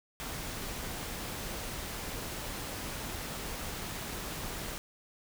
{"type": "noise", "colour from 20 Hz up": "pink", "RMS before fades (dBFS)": -39, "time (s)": [0.2, 4.78], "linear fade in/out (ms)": 0, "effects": []}